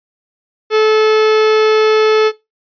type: tone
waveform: 45% pulse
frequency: 433.8 Hz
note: A4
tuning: 25 cents flat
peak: -8 dBFS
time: 0.7-2.32 s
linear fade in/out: 50 ms
effects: noise-tail reverb RT60 0.2 s tail -17 dB re dry + resampled to 11025 Hz